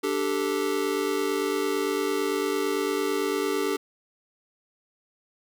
square chord, D suspended fourth, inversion none, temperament just, 293.7 / 391.6 / 440.5 Hz, D4 / G4 / A4, 0 / -2 / +2 cents, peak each -31 / -28 / -30 dBFS, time 0.03-3.77 s, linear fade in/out 10 ms, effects none

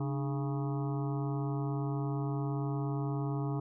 harmonic tone with a mistuned harmonic, 137.8 Hz, C#3, 10 cents flat, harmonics 1 / 2 / 3 / 5 / 6 / 7 / 8 / 9, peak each -32 / -38 / -42 / -46 / -48 / -49 / -50 / -51 dBFS, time 0-3.6 s, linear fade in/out 5 ms, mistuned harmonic 2, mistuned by +130 cents, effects none

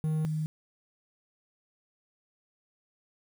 triangle / sine tone pair in turn, 156.1 / 155.35 Hz, D#3 / D#3, +6 / -2 cents, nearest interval unison, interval 8 cents, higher first, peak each -24 / -28 dBFS, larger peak first, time 0.04-0.25 / 0.25-0.46 s, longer neither, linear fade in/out 0 ms, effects 9-bit

